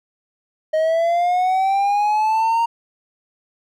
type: linear sweep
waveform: triangle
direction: up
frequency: 622.3 to 932.3 Hz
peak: -13 dBFS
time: 0.73-2.66 s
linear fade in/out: 10 ms
effects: none